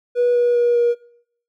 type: tone with pitch steps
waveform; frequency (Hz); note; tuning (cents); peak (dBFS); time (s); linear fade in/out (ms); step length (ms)
triangle; 486.7 / 483.1 / 479.4 / 475.9; B4 / B4 / A#4 / A#4; -25 / -38 / +48 / +36; -10; 0.15-0.95; 50; 200
effects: noise-tail reverb RT60 0.7 s tail -26 dB re dry + tanh soft clip ceiling -10 dBFS